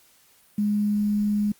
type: tone with quantisation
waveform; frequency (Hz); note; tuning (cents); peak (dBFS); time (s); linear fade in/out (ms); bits
sine; 207.7; G#3; 0; -20; 0.58-1.52; 5; 8
effects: white hiss -58 dBFS RMS until 1.59 s + Opus 48 kbps